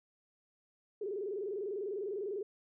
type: tone with vibrato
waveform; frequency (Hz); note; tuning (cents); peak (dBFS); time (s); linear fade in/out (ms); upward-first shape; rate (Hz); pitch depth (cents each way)
sine; 400; G4; +35; -35; 1.01-2.43; 5; square; 20; 110
effects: none